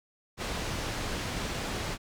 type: low-pass noise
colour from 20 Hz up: pink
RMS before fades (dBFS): -34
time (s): 0.37-1.98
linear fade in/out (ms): 50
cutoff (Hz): 6600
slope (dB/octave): 12
effects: none